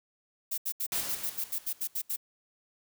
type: noise bursts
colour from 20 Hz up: violet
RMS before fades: -32 dBFS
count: 12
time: 0.51-2.163 s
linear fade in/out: 10 ms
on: 69 ms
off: 75 ms
type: noise with exponential decay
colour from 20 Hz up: white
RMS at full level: -32 dBFS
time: 0.92-2.17 s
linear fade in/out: 1 ms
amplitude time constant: 270 ms
effects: none